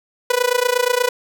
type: tone with amplitude modulation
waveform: sawtooth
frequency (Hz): 493.9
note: B4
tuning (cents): 0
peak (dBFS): -8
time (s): 0.3-1.09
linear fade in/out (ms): 5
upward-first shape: sine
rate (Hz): 28.4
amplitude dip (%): 90
effects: none